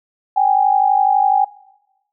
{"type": "tone pair together", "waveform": "sine", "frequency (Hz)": [773, 825], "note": ["G5", "G#5"], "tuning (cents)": [-24, -12], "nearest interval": "minor second", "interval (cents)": 112, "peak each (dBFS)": -14, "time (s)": [0.36, 1.45], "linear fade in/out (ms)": 10, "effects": ["noise-tail reverb RT60 1.0 s tail -20 dB re dry"]}